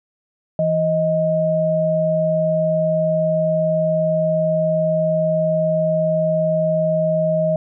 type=tone pair together; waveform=sine; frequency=164.81 / 627.3 Hz; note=E3 / D#5; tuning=0 / +14 cents; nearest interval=octave + major seventh; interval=2314 cents; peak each=-21 / -16 dBFS; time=0.59-7.56 s; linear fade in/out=2 ms; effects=none